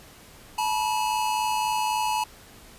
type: tone pair together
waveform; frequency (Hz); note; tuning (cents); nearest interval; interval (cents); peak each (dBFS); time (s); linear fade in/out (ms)
square; 864.3 / 968; A5 / B5; -31 / -35; major second; 196; -26 / -28; 0.58-2.24; 5
effects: pink hiss -49 dBFS RMS until 2.78 s + resampled to 32000 Hz